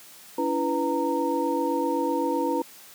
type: tone cluster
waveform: sine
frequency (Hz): 285.2 / 333 / 495.3 / 923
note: C#4 / E4 / B4 / A#5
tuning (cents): +49 / +18 / +5 / -17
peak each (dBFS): -28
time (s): 0.38-2.62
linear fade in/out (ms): 5
effects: white hiss -48 dBFS RMS until 2.94 s + high-pass 150 Hz 12 dB/octave